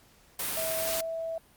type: noise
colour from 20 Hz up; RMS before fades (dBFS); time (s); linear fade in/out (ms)
white; -32; 0.39-1.01; 5
type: tone with pitch glide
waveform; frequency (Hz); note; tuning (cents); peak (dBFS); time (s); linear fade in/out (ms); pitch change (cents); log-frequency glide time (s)
sine; 647 to 655.3; E5 to E5; -32 to -10; -31; 0.57-1.38; 2; +22; 0.78-0.87
effects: pink hiss -60 dBFS RMS until 1.56 s + Opus 48 kbps